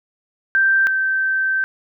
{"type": "tone pair in turn", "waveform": "sine", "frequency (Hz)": [1568, 1552.7], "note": ["G6", "G6"], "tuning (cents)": [0, -17], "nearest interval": "unison", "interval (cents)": 17, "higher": "first", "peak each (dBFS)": [-12, -16], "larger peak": "first", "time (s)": [[0.55, 0.87], [0.87, 1.64]], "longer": "second", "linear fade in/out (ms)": 0, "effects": []}